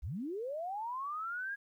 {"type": "linear sweep", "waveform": "sine", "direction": "up", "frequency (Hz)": [45.26, 1656], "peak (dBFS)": -36, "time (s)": [0.02, 1.56], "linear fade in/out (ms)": 20, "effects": ["12-bit"]}